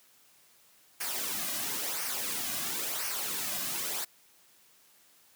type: noise with flanger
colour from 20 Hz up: white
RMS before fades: -34 dBFS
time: 1-4.05 s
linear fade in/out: 10 ms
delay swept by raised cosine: 0.26 to 2.26 ms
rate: 0.97 Hz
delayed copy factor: -0.6
effects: white hiss -62 dBFS RMS until 5.35 s + high-pass 100 Hz 12 dB/octave